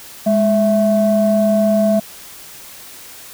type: tone pair together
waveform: sine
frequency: 207.7 / 659.4 Hz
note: G#3 / E5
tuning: 0 / 0 cents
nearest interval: octave + minor sixth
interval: 2000 cents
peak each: -13 dBFS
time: 0.26-2 s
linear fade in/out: 10 ms
effects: tanh soft clip ceiling -5 dBFS + white hiss -37 dBFS RMS until 3.33 s